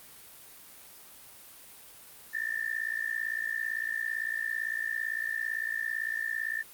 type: tone with amplitude modulation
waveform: sine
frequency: 1788 Hz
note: A6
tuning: 27 cents sharp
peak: -26 dBFS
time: 2.33-6.63 s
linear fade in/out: 20 ms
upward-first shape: sine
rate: 57.8 Hz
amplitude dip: 90%
effects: white hiss -51 dBFS RMS until 6.73 s + Opus 32 kbps